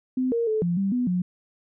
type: tone with pitch steps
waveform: sine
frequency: 256.5 / 465.7 / 434.8 / 173.3 / 195.6 / 247.4 / 179.9 Hz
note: C4 / A#4 / A4 / F3 / G3 / B3 / F#3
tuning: -34 / -2 / -21 / -13 / -4 / +3 / -48 cents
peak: -21 dBFS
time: 0.17-1.22 s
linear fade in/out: 5 ms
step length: 150 ms
effects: none